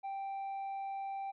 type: tone with tanh clipping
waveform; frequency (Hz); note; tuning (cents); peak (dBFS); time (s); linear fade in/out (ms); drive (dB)
sine; 784; G5; 0; -38; 0.03-1.32; 20; 3
effects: none